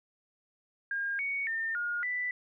sine tone with pitch steps, 1615 / 2232 / 1809 / 1428 / 1982 Hz, G#6 / C#7 / A6 / F6 / B6, -49 / +11 / +48 / +38 / +6 cents, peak -30 dBFS, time 0.91-2.31 s, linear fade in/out 2 ms, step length 280 ms, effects none

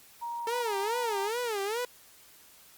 sine tone with pitch glide, 941 to 921.1 Hz, A#5 to A#5, +16 to -21 cents, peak -33 dBFS, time 0.21-1.29 s, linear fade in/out 20 ms, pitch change -37 cents, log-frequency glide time 0.63-0.99 s
sawtooth tone with vibrato, 440 Hz, A4, in tune, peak -26 dBFS, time 0.47-1.85 s, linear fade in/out 2 ms, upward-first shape sine, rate 2.4 Hz, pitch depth 200 cents each way
effects white hiss -56 dBFS RMS until 2.77 s + Opus 48 kbps

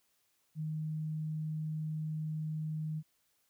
sine tone, 155.56 Hz, D#3, in tune, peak -34 dBFS, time 0.55-3.03 s, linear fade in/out 50 ms, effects white hiss -75 dBFS RMS until 3.49 s

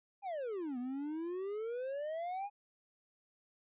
triangle exponential two-way sweep, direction down then up, 830.6 to 241.2 to 830.6 Hz, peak -35 dBFS, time 0.22-2.5 s, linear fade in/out 50 ms, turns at 0.78 s, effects resampled to 8000 Hz

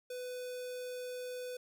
square tone with notch filter, 499 Hz, B4, 18 cents sharp, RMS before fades -42 dBFS, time 0.1-1.57 s, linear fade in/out 5 ms, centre 1800 Hz, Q 1.7, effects none

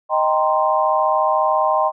sine chord, C minor seventh, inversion first, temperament equal, 622.3 / 784 / 932.3 / 1046.5 Hz, Eb5 / G5 / Bb5 / C6, 0 / 0 / 0 / 0 cents, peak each -19 / -20 / -22 / -19 dBFS, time 0.09-1.92 s, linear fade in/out 50 ms, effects none

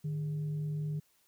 sine tone with frequency modulation, 151.5 Hz, D#3, 46 cents flat, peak -32 dBFS, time 0.04-1 s, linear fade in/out 10 ms, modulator 258 Hz, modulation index 0.21, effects white hiss -70 dBFS RMS until 1.27 s

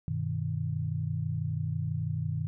sine chord, G augmented, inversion none, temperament equal with one note detuned, 97.32 / 123.47 / 155.56 Hz, G2 / B2 / D#3, -12 / 0 / 0 cents, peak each -34 / -34 / -32 dBFS, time 0.08-2.47 s, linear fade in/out 0 ms, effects none

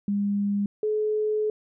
sine tone pair in turn, 202.4 / 427.4 Hz, G#3 / G#4, -44 / +50 cents, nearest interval octave + minor second, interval 1294 cents, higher second, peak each -22 dBFS, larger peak neither, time 0.08-0.66 / 0.83-1.5 s, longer second, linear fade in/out 2 ms, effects none

